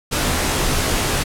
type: noise with comb filter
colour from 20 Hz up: pink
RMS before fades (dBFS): -19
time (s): 0.11-1.24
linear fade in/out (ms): 20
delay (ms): 18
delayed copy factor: -0.7
effects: low-pass 12000 Hz 12 dB/octave